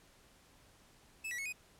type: tone with pitch steps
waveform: 45% pulse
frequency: 2613 / 1942 / 2194 / 2496 Hz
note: E7 / B6 / C#7 / D#7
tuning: -16 / -30 / -18 / +5 cents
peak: -38 dBFS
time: 1.24-1.528 s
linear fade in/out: 10 ms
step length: 72 ms
effects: pink hiss -64 dBFS RMS until 1.79 s + low-pass 12000 Hz 12 dB/octave